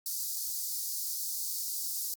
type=high-pass noise; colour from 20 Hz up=white; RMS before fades=-35 dBFS; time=0.06-2.14 s; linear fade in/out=2 ms; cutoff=4400 Hz; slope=48 dB/octave; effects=Opus 48 kbps